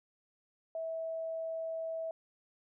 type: tone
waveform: sine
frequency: 651 Hz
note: E5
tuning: 22 cents flat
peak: -35 dBFS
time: 0.75-2.11 s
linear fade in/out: 2 ms
effects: none